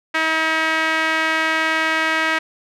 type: tone with band-pass filter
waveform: sawtooth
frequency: 319.4 Hz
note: D#4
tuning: 45 cents sharp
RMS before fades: -19 dBFS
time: 0.14-2.39 s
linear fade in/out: 10 ms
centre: 1900 Hz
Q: 2
effects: none